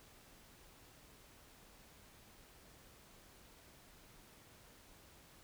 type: silence
effects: pink hiss -62 dBFS RMS until 5.43 s